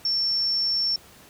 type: tone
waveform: sine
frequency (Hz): 5430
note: F8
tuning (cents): -50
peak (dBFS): -21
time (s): 0.05-0.96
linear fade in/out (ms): 2
effects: pink hiss -50 dBFS RMS until 1.29 s + high-pass 60 Hz 12 dB/octave